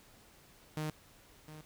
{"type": "tone with echo", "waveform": "sawtooth", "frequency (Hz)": 154.1, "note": "D#3", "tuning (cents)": -16, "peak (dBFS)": -31, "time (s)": [0.77, 0.9], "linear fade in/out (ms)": 0, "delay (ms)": 710, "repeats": 1, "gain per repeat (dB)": -13, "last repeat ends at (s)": 1.61, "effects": ["pink hiss -61 dBFS RMS until 1.65 s"]}